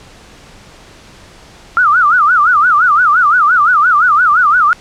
sine tone with vibrato, 1318.5 Hz, E6, in tune, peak -6 dBFS, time 1.77-4.73 s, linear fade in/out 0 ms, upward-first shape sine, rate 5.8 Hz, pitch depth 220 cents each way, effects pink hiss -39 dBFS RMS until 4.8 s + low-pass 7000 Hz 12 dB/octave

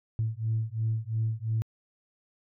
sine beating tone pair, 110 / 112.9 Hz, A2 / A2, 0 / +45 cents, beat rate 2.9 Hz, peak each -29 dBFS, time 0.19-1.62 s, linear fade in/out 0 ms, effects tanh soft clip ceiling -20 dBFS

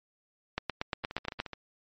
two click trains, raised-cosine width 0.3 ms, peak -14 / -23 dBFS, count 8 / 8, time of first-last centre 0.58-1.401 / 1.04-1.533 s, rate 8.53 / 14.2 Hz, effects MP3 32 kbps

